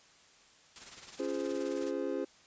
white noise with tremolo, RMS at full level -46 dBFS, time 0.76-1.91 s, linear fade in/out 0 ms, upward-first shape sine, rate 19 Hz, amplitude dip 60%
triangle chord, Db major seventh, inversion none, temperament just, 277.2 / 346.5 / 415.8 / 519.7 Hz, Db4 / F4 / Ab4 / C5, 0 / -14 / +2 / -12 cents, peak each -36 dBFS, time 1.19-2.25 s, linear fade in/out 10 ms
effects white hiss -61 dBFS RMS until 2.46 s + resampled to 16000 Hz

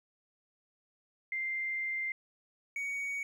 sine / triangle tone pair in turn, 2093 / 2243 Hz, C7 / C#7, 0 / +20 cents, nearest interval minor second, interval 120 cents, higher second, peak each -32 / -32 dBFS, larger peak neither, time 1.32-2.12 / 2.76-3.23 s, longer first, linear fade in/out 2 ms, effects 12-bit

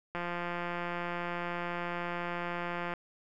click train, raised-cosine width 0.5 ms, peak -21 dBFS, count 486, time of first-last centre 0.15-2.937 s, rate 174 Hz, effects none

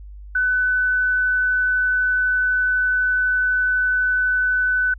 sine tone, 1502 Hz, F#6, 26 cents sharp, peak -16 dBFS, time 0.35-4.94 s, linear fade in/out 5 ms, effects added 50 Hz sine -35 dBFS peak until 4.98 s

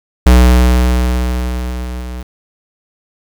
square tone with level ramp, 61.8 Hz, B1, 2 cents sharp, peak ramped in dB -3 to -24 dBFS, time 0.26-2.23 s, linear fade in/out 5 ms, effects 7-bit

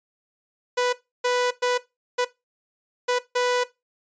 sawtooth tone bursts at uneven times, 493.9 Hz, B4, in tune, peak -16 dBFS, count 6, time 0.77-0.93 / 1.24-1.51 / 1.62-1.78 / 2.18-2.25 / 3.08-3.19 / 3.35-3.64 s, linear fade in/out 10 ms, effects noise-tail reverb RT60 0.2 s tail -17 dB re dry + resampled to 16000 Hz

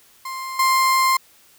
35% pulse tone with level steps, 1051 Hz, C6, 7 cents sharp, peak -26 / -13 dBFS, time 0.25-1.17 s, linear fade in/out 5 ms, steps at 0.59 s, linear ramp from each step 5 ms, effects white hiss -53 dBFS RMS until 1.58 s

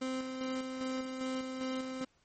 30% pulse tone with tremolo, 260 Hz, C4, 11 cents flat, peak -31 dBFS, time 0.01-2.05 s, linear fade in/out 10 ms, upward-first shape square, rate 2.5 Hz, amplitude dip 40%, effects pink hiss -71 dBFS RMS until 2.24 s + MP3 32 kbps

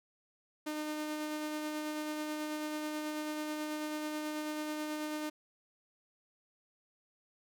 sawtooth tone with tremolo, 304.3 Hz, D#4, 38 cents flat, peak -31 dBFS, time 0.66-5.3 s, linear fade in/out 10 ms, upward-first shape sine, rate 9.2 Hz, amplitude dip 25%, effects none

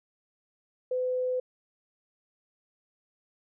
sine tone, 506 Hz, B4, 42 cents sharp, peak -26 dBFS, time 0.91-1.4 s, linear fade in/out 5 ms, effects none

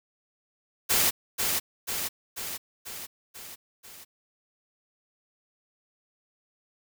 white noise with echo, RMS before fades -23 dBFS, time 0.89-1.11 s, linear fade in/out 20 ms, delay 490 ms, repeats 6, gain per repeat -4 dB, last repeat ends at 4.05 s, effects none

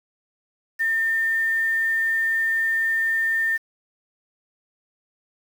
sine tone with quantisation, 1806 Hz, A6, 45 cents sharp, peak -19 dBFS, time 0.79-3.58 s, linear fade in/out 20 ms, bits 7, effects none

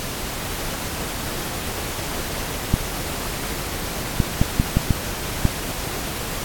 clicks, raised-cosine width 5 ms, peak -3 dBFS, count 7, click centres 2.74 / 4.202 / 4.415 / 4.599 / 4.77 / 4.907 / 5.453 s, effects pink hiss -28 dBFS RMS until 6.44 s + AAC 64 kbps

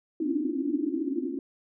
pink band-pass noise, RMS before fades -29 dBFS, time 0.2-1.39 s, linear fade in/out 2 ms, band 260 to 340 Hz, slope 96 dB/octave, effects none

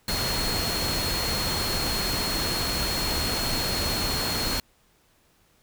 sine tone in noise, 4293 Hz, C8, 44 cents sharp, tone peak -29 dBFS, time 0.08-4.6 s, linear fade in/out 2 ms, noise pink, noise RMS -28 dBFS, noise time 0.08-4.6 s, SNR -4 dB, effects pink hiss -63 dBFS RMS until 5.62 s

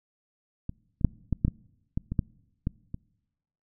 clicks, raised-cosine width 5 ms, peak -20 / -24 / -6 / -13 / -9 / -14 / -15 / -18 / -11 / -14 / -22 dBFS, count 11, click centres 0.694 / 1.012 / 1.047 / 1.327 / 1.449 / 1.481 / 1.975 / 2.12 / 2.192 / 2.671 / 2.944 s, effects noise-tail reverb RT60 1.0 s tail -25 dB re dry

